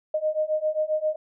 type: beating tone pair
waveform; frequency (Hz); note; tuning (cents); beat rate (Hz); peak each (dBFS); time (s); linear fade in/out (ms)
sine; 614 / 621.5; D#5 / D#5; -23 / -2; 7.5; -26 / -25; 0.14-1.16; 5
effects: none